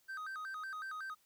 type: tone with vibrato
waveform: triangle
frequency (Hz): 1396.9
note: F6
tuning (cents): 0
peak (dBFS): -39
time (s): 0.08-1.15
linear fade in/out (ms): 20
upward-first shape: square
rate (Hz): 5.4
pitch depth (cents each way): 190
effects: white hiss -72 dBFS RMS until 1.25 s